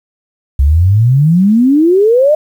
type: exponential sweep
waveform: sine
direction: up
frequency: 65.3 to 626 Hz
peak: -5 dBFS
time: 0.59-2.35 s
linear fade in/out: 5 ms
effects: 7-bit